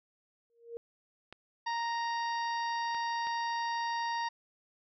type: tone with exponential growth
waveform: sine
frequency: 466.8 Hz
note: A#4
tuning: 2 cents sharp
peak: -35 dBFS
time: 0.5-0.77 s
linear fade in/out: 0 ms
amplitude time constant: 57 ms
type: clicks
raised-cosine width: 0.3 ms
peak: -30 dBFS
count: 3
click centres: 1.326 / 2.947 / 3.27 s
type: harmonic tone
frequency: 932.3 Hz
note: A#5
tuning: in tune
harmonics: 1 / 2 / 3 / 4 / 5 / 6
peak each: -32 / -39 / -49 / -48 / -46 / -50 dBFS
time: 1.66-4.29 s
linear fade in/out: 10 ms
effects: none